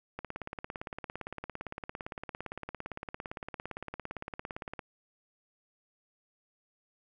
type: click train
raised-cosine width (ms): 0.5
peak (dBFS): -23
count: 82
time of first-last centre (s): 0.19-4.792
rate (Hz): 17.6
effects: none